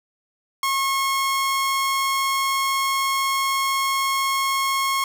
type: tone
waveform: sawtooth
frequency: 1086 Hz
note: C#6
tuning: 36 cents flat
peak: -16 dBFS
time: 0.63-5.04 s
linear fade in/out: 2 ms
effects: none